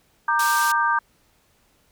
sine chord, G minor, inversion first, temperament equal with one note detuned, 932.3 / 1193.1 / 1568 Hz, Bb5 / D6 / G6, 0 / +27 / 0 cents, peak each -22 dBFS, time 0.28-0.99 s, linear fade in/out 5 ms
pink band-pass noise, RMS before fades -29 dBFS, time 0.39-0.72 s, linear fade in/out 5 ms, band 4100 to 14000 Hz, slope 12 dB/octave
effects pink hiss -62 dBFS RMS until 1.91 s

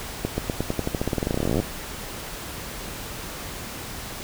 accelerating click train, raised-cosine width 2 ms, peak -10 dBFS, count 30, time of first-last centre 0.25-1.601 s, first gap 130 ms, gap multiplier 0.91, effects pink hiss -35 dBFS RMS until 4.23 s

